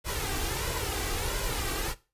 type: noise with flanger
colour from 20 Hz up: pink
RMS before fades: -31 dBFS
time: 0.04-1.95 s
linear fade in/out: 50 ms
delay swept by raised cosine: 2 to 2.59 ms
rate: 1.5 Hz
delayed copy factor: +0.65
effects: noise-tail reverb RT60 0.3 s tail -18 dB re dry + resampled to 32000 Hz